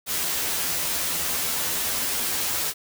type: noise with comb filter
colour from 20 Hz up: white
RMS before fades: -26 dBFS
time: 0.06-2.74 s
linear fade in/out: 50 ms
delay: 12 ms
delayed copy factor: +0.75
effects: none